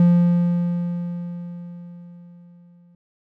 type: tone with exponential decay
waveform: triangle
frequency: 174 Hz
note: F3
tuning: 6 cents flat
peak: -8 dBFS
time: 0-2.95 s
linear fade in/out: 2 ms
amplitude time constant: 640 ms
effects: none